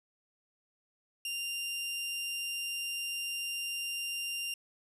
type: tone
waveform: sawtooth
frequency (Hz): 2787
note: F7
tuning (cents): -4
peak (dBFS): -31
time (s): 1.25-4.54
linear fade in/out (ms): 2
effects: resampled to 32000 Hz